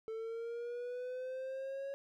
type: linear sweep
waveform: triangle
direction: up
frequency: 441.5 to 554.4 Hz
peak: -37 dBFS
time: 0.08-1.94 s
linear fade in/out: 0 ms
effects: none